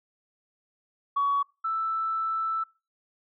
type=tone pair in turn; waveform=sine; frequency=1125 / 1321.7 Hz; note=C#6 / E6; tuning=+25 / +4 cents; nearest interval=minor third; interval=279 cents; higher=second; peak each=-21 / -25 dBFS; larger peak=first; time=1.16-1.43 / 1.64-2.64 s; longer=second; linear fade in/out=10 ms; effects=noise-tail reverb RT60 0.3 s tail -24 dB re dry + tanh soft clip ceiling -17 dBFS